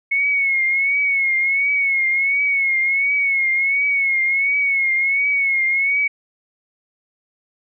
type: tone with vibrato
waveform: sine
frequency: 2192 Hz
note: C#7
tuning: 20 cents flat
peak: -15 dBFS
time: 0.11-6.08 s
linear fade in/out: 10 ms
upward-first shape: triangle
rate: 1.4 Hz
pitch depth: 73 cents each way
effects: none